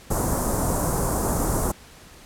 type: band-stop noise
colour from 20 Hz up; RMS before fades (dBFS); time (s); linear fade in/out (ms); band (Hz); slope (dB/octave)
pink; -23; 0.1-1.72; 10; 1200 to 7300; 24
effects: pink hiss -47 dBFS RMS until 2.25 s + low-pass 12000 Hz 12 dB/octave